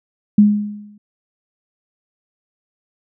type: tone with exponential decay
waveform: sine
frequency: 207.7 Hz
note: G#3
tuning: in tune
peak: -4 dBFS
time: 0.38-0.98 s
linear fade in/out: 5 ms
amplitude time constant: 130 ms
effects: none